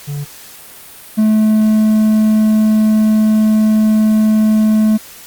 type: tone pair in turn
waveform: triangle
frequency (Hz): 144.3 / 216.2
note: D3 / A3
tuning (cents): -30 / -30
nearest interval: perfect fifth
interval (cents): 700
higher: second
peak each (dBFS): -17 / -6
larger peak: second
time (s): 0.07-0.25 / 1.17-4.98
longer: second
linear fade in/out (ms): 20
effects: white hiss -36 dBFS RMS until 5.26 s + Opus 48 kbps